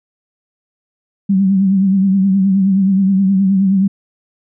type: tone with vibrato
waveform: sine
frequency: 193.2 Hz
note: G3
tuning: 25 cents flat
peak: -9 dBFS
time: 1.29-3.88 s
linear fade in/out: 10 ms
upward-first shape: triangle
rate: 9.5 Hz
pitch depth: 68 cents each way
effects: none